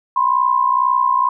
sine tone pair together, 994.9 / 1057 Hz, B5 / C6, +12 / +17 cents, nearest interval minor second, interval 105 cents, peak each -16 / -15 dBFS, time 0.16-1.29 s, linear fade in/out 5 ms, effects none

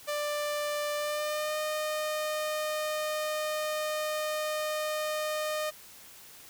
sawtooth tone with pitch glide, 591 to 612.9 Hz, D5 to D#5, +11 to -26 cents, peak -26 dBFS, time 0.07-5.71 s, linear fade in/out 20 ms, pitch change +63 cents, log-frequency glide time 0.96-1.58 s, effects white hiss -51 dBFS RMS until 6.49 s

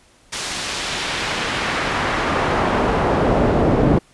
brown noise with band-pass filter sweep, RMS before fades -19 dBFS, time 0.32-3.99 s, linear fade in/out 10 ms, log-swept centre 6500 to 360 Hz, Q 0.75, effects pink hiss -53 dBFS RMS until 4.13 s + resampled to 24000 Hz

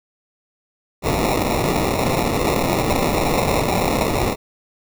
violet noise with sample-and-hold, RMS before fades -19 dBFS, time 1.02-4.36 s, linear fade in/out 50 ms, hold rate 1575 Hz, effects none

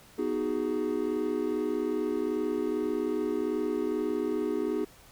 triangle chord, G# minor seventh, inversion first, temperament equal with one note detuned, 246.9 / 311.1 / 372.8 / 415.3 Hz, B3 / D#4 / F#4 / G#4, 0 / 0 / +13 / 0 cents, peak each -33 / -30 / -31 / -30 dBFS, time 0.18-4.85 s, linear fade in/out 10 ms, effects pink hiss -55 dBFS RMS until 5.11 s

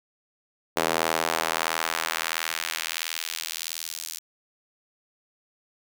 square tone with high-pass filter sweep, 40.74 Hz, E1, 20 cents flat, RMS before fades -29 dBFS, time 0.76-4.19 s, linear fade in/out 10 ms, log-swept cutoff 490 to 5800 Hz, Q 0.9, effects none

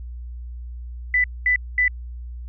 sine tone bursts, 1991 Hz, B6, 14 cents sharp, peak -15 dBFS, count 3, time 1.14-1.88 s, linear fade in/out 2 ms, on 100 ms, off 220 ms, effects added 60 Hz sine -31 dBFS peak until 2.48 s

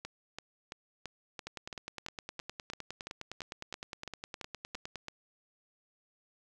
two click trains, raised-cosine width 0.2 ms, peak -23 / -23 dBFS, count 16 / 35, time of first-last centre 0.05-5.084 / 1.47-4.957 s, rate 2.98 / 9.75 Hz, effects none

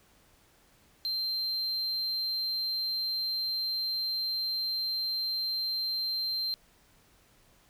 triangle tone, 4140 Hz, C8, 19 cents flat, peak -28 dBFS, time 1.05-6.54 s, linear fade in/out 0 ms, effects pink hiss -63 dBFS RMS until 7.69 s

